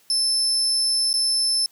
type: tone with dropouts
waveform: 35% pulse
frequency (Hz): 5274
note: E8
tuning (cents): 0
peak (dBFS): -16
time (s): 0.1-1.66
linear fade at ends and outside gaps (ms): 1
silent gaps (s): 1.13-1.139
effects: white hiss -58 dBFS RMS until 1.71 s + high-pass 80 Hz 12 dB/octave